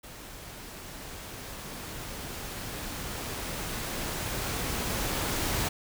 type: noise with level ramp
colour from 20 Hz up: pink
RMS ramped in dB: -45 to -29 dBFS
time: 0.03-5.69 s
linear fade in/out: 10 ms
effects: none